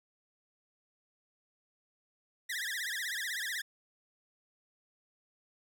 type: tone with vibrato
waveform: sawtooth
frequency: 1799 Hz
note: A6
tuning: 38 cents sharp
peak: -31 dBFS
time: 2.49-3.62 s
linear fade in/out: 10 ms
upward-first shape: triangle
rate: 16 Hz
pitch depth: 230 cents each way
effects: none